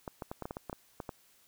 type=clicks; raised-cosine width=1 ms; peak=-24 dBFS; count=11; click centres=0.078 / 0.222 / 0.315 / 0.423 / 0.455 / 0.509 / 0.569 / 0.697 / 0.729 / 1.002 / 1.092 s; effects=white hiss -65 dBFS RMS until 1.47 s